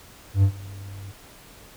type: tone with ADSR envelope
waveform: triangle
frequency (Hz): 98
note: G2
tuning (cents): 0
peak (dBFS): -10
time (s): 0.34-1.12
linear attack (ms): 91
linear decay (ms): 83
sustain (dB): -23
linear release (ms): 10
effects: pink hiss -48 dBFS RMS until 1.76 s